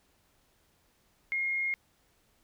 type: tone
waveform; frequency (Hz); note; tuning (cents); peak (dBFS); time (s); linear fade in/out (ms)
sine; 2142; C7; +40; -28; 1.32-1.74; 0
effects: pink hiss -69 dBFS RMS until 2.43 s